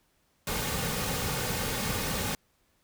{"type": "noise with comb filter", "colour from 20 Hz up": "pink", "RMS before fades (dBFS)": -31, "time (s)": [0.47, 2.35], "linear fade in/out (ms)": 2, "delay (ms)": 3, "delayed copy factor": -0.55, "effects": ["pink hiss -70 dBFS RMS until 2.83 s"]}